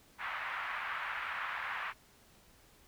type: band-pass noise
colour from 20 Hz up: pink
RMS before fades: -39 dBFS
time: 0.18-1.94 s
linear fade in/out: 50 ms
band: 1000 to 2300 Hz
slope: 24 dB/octave
effects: pink hiss -63 dBFS RMS until 2.87 s